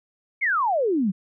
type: exponential sweep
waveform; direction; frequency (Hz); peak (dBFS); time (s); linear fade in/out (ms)
sine; down; 2269 to 176.7; -19; 0.41-1.12; 20
effects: none